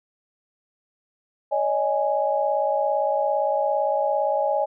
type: chord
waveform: sine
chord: C# suspended second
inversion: none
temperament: equal with one note detuned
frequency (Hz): 564.7 / 622.3 / 830.6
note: C#5 / D#5 / G#5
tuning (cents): +32 / 0 / 0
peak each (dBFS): -24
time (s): 1.51-4.66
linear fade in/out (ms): 20
effects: none